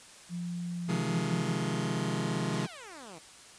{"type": "tone with pitch glide", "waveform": "sine", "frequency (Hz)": [174.61, 169.25], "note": ["F3", "E3"], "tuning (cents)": [0, 46], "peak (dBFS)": -33, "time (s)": [0.29, 1.55], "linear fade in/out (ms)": 50, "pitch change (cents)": -54, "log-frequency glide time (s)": [0.78, 1.17]}
{"type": "chord", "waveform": "sawtooth", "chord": "F minor seventh", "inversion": "second", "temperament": "just", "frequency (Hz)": [130.96, 157.15, 174.61, 209.5], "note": ["C3", "Eb3", "F3", "Ab3"], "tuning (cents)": [2, 18, 0, 15], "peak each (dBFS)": -31, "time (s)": [0.88, 2.67], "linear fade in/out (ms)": 20}
{"type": "exponential sweep", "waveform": "10% pulse", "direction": "down", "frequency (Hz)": [1279, 150], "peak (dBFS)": -37, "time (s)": [2.52, 3.19], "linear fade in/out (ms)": 10}
{"effects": ["white hiss -52 dBFS RMS until 3.58 s", "resampled to 22050 Hz"]}